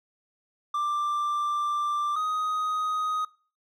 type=tone pair in turn; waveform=triangle; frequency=1181 / 1251.2 Hz; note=D6 / D#6; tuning=+9 / +9 cents; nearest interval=minor second; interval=100 cents; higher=second; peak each=-23 dBFS; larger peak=neither; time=0.74-2.16 / 2.16-3.25 s; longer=first; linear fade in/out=5 ms; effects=noise-tail reverb RT60 0.4 s tail -22 dB re dry